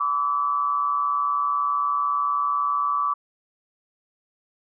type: tone with amplitude modulation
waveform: sine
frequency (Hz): 1151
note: D6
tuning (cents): -35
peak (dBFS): -17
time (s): 0-3.14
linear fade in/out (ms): 10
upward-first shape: sine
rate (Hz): 140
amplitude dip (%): 70
effects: none